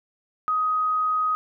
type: tone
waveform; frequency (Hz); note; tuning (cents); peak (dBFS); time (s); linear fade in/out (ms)
sine; 1255; D#6; +15; -20; 0.48-1.35; 0
effects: none